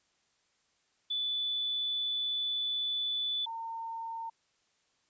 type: tone pair in turn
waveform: sine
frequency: 3478 / 910.4 Hz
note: A7 / A#5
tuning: -21 / -41 cents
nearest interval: octave + major seventh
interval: 2320 cents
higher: first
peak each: -30 / -36 dBFS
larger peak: first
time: 1.1-3.46 / 3.46-4.3 s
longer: first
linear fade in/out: 10 ms
effects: white hiss -73 dBFS RMS until 5.09 s + resampled to 16000 Hz